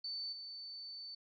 sine tone with level steps, 4526 Hz, C#8, 35 cents sharp, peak -39 / -45 dBFS, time 0.04-1.15 s, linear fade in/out 5 ms, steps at 0.32 s, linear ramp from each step 10 ms, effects none

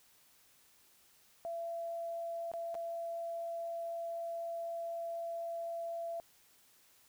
sine tone with dropouts, 674 Hz, E5, 38 cents sharp, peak -37 dBFS, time 1.45-6.2 s, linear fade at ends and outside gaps 0 ms, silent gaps 2.516-2.537 / 2.744-2.751 s, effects white hiss -66 dBFS RMS until 7.08 s

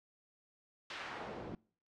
pink noise with band-pass filter sweep, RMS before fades -45 dBFS, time 0.9-1.55 s, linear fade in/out 2 ms, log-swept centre 2700 to 230 Hz, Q 0.88, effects noise-tail reverb RT60 0.5 s tail -26 dB re dry + low-pass 5000 Hz 12 dB/octave

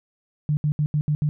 sine tone bursts at uneven times, 149.8 Hz, D3, 35 cents sharp, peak -18 dBFS, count 6, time 0.49-0.57 / 0.64-0.72 / 0.79-0.86 / 0.94-1.01 / 1.08-1.15 / 1.22-1.29 s, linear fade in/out 0 ms, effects none

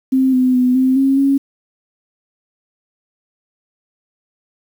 sine tone with pitch steps, 262.7 / 255 / 251 / 259.9 / 270.2 / 275.2 Hz, C4 / C4 / B3 / C4 / C#4 / C#4, +7 / -44 / +28 / -11 / -44 / -12 cents, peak -10 dBFS, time 0.12-1.38 s, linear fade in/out 10 ms, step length 210 ms, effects 7-bit

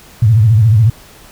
sine tone with vibrato, 110 Hz, A2, in tune, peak -5 dBFS, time 0.22-0.9 s, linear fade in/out 5 ms, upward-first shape sine, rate 14 Hz, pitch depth 150 cents each way, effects pink hiss -40 dBFS RMS until 1.31 s

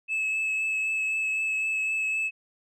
sine tone with vibrato, 2599 Hz, E7, 25 cents flat, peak -22 dBFS, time 0.08-2.31 s, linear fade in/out 50 ms, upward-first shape triangle, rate 3.9 Hz, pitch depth 15 cents each way, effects tanh soft clip ceiling -24 dBFS

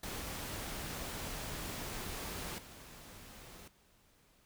pink noise with level steps, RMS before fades -42 / -53 dBFS, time 0.03-3.68 s, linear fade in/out 5 ms, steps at 2.58 s, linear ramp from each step 5 ms, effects pink hiss -68 dBFS RMS until 4.45 s

